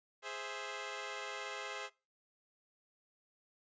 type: chord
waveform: 10% pulse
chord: Ab augmented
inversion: none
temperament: equal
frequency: 415.3 / 523.3 / 659.3 Hz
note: Ab4 / C5 / E5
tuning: 0 / 0 / 0 cents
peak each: -37 / -37 / -38 dBFS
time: 0.22-1.9 s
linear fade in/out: 50 ms
effects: noise-tail reverb RT60 0.3 s tail -22 dB re dry + resampled to 16000 Hz